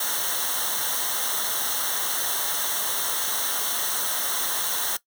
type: noise with comb filter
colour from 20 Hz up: white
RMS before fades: -26 dBFS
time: 0-4.97 s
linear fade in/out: 5 ms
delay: 0.41 ms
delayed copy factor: -0.85
effects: noise-tail reverb RT60 0.1 s tail -18 dB re dry